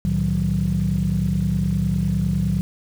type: tone cluster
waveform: sine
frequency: 67.5 / 113.5 / 156.4 / 186.2 Hz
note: C#2 / A#2 / D#3 / F#3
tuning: -45 / -46 / +9 / +11 cents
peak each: -25 / -25 / -22 / -21 dBFS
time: 0.05-2.61 s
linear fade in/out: 0 ms
effects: tanh soft clip ceiling -11 dBFS + 7-bit